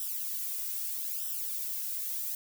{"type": "noise with flanger", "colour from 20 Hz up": "violet", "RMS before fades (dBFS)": -35, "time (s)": [0, 2.35], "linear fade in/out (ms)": 2, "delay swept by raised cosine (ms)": [0.44, 2.24], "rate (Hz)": 0.79, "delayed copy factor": -0.85, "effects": []}